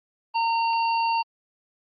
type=harmonic tone; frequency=917 Hz; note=A#5; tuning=29 cents flat; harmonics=1 / 3 / 5; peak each=-21 / -31 / -35 dBFS; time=0.34-1.23 s; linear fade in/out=20 ms; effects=Opus 24 kbps